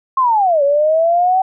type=linear two-way sweep; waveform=sine; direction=down then up; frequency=1082 to 554.4 to 764 Hz; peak=-10 dBFS; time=0.17-1.42 s; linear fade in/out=5 ms; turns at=0.63 s; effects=none